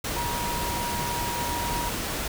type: tone in noise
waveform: sine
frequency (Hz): 953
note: A#5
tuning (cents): +38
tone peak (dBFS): -30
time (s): 0.16-1.89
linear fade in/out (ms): 5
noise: pink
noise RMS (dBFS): -30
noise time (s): 0.04-2.28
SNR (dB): -3
effects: none